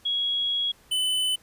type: tone pair in turn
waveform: sine / square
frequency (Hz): 3322 / 3014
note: G#7 / F#7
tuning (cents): 0 / +31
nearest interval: major second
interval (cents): 169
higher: first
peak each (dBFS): -23 / -23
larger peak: neither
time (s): 0.05-0.72 / 0.91-1.36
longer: first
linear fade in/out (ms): 10
effects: pink hiss -57 dBFS RMS until 1.42 s + resampled to 32000 Hz